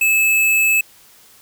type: tone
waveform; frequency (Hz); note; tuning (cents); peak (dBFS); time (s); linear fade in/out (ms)
square; 2605; E7; -21; -13; 0.01-0.81; 5
effects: white hiss -48 dBFS RMS until 1.41 s